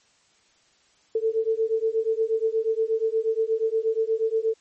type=beating tone pair; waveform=sine; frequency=441.5 / 449.9 Hz; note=A4 / A4; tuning=+6 / +39 cents; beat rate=8.4 Hz; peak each=-24 dBFS; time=1.15-4.54 s; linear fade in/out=5 ms; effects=white hiss -62 dBFS RMS until 4.6 s + MP3 32 kbps